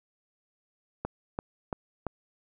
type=click train; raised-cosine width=1 ms; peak=-17 dBFS; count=4; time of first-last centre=1.05-2.067 s; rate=2.95 Hz; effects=none